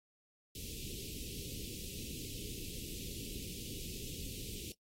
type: band-stop noise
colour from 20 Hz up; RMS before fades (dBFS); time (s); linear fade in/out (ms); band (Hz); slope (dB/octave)
pink; -45; 0.55-4.72; 2; 460 to 2600; 48
effects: noise-tail reverb RT60 0.1 s tail -18 dB re dry + AAC 48 kbps